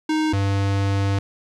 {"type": "tone pair in turn", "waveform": "square", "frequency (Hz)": [311.1, 98.84], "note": ["D#4", "G2"], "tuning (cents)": [0, 15], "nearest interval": "octave + minor sixth", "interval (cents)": 1985, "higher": "first", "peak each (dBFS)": -19, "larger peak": "neither", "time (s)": [[0.09, 0.33], [0.33, 1.19]], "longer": "second", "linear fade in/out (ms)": 5, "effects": ["low-pass 6000 Hz 12 dB/octave", "10-bit"]}